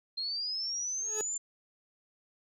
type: linear sweep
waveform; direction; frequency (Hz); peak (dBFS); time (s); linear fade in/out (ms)
sine; up; 4163 to 7260; -32; 0.17-1.38; 10
type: tone with exponential growth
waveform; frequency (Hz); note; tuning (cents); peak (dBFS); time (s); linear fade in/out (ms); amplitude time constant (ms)
40% pulse; 429.1; A4; -43; -30; 0.98-1.21; 1; 48
effects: none